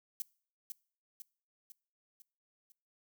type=noise with echo; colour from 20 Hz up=violet; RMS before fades=-37 dBFS; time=0.2-0.22 s; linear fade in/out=0 ms; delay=500 ms; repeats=5; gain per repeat=-5 dB; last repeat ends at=2.72 s; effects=noise-tail reverb RT60 0.5 s tail -24 dB re dry